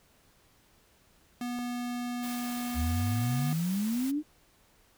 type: tone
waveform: square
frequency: 243.6 Hz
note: B3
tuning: 24 cents flat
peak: -33 dBFS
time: 1.41-3.53 s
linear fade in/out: 2 ms
type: clicks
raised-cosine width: 1 ms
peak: -32 / -36 dBFS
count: 2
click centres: 1.589 / 2.911 s
type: noise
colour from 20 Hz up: white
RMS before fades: -43 dBFS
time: 2.22-4.12 s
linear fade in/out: 20 ms
type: exponential sweep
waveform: sine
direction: up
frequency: 72.3 to 311.6 Hz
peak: -27 dBFS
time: 2.74-4.23 s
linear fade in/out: 50 ms
effects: pink hiss -64 dBFS RMS until 4.97 s